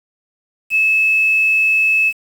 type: tone with quantisation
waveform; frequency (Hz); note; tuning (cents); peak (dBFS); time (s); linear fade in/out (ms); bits
sine; 2600; E7; -24; -11; 0.7-2.13; 50; 6
effects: none